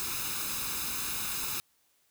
white noise with comb filter, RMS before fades -34 dBFS, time 0-1.6 s, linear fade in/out 0 ms, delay 0.78 ms, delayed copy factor +0.65, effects white hiss -70 dBFS RMS until 2.1 s

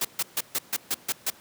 white noise bursts, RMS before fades -26 dBFS, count 8, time 0.01-1.302 s, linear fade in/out 5 ms, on 39 ms, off 140 ms, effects pink hiss -52 dBFS RMS until 1.4 s + high-pass 150 Hz 12 dB/octave

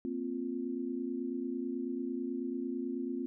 sine chord, Bb suspended second, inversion none, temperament just, 233.1 / 262.2 / 349.6 Hz, Bb3 / C4 / F4, 0 / +4 / +2 cents, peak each -40 / -36 / -39 dBFS, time 0.05-3.26 s, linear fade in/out 0 ms, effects none

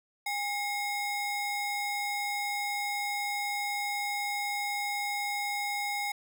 square ring-modulated tone, 1480 Hz, F#6, in tune, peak -28 dBFS, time 0.26-6.12 s, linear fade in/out 5 ms, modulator 664 Hz, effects none

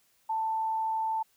sine tone, 886 Hz, A5, 12 cents sharp, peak -27 dBFS, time 0.29-1.23 s, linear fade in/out 10 ms, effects white hiss -68 dBFS RMS until 1.36 s

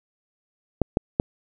clicks, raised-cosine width 2 ms, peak -5 dBFS, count 3, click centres 0.817 / 0.971 / 1.199 s, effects none

